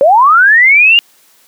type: linear sweep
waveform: sine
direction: up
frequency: 522 to 2861 Hz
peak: -3 dBFS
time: 0.01-0.99 s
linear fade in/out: 0 ms
effects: white hiss -48 dBFS RMS until 1.47 s + high-pass 200 Hz 12 dB/octave